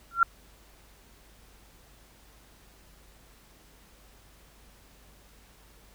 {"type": "tone with exponential growth", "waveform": "sine", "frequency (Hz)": 1372, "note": "F6", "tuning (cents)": -31, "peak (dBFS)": -13, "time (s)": [0.11, 0.23], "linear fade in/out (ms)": 2, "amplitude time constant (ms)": 25, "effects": ["added 50 Hz sine -58 dBFS peak until 5.94 s", "pink hiss -58 dBFS RMS until 5.94 s"]}